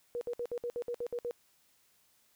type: tone bursts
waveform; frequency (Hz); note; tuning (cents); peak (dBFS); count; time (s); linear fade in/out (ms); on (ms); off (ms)
sine; 480; B4; -49; -33; 10; 0.15-1.31; 0; 62; 60
effects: white hiss -69 dBFS RMS until 2.35 s